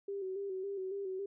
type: tone with vibrato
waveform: sine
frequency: 387.2 Hz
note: G4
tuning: 21 cents flat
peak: -36 dBFS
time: 0.08-1.26 s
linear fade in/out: 5 ms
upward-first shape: square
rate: 3.6 Hz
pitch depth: 48 cents each way
effects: none